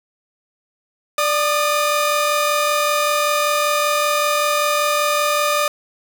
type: tone pair together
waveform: sawtooth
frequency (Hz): 589.9 / 1225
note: D5 / D#6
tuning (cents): +8 / -27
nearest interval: octave + minor second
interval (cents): 1265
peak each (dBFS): -15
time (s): 1.18-5.68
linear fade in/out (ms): 2
effects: none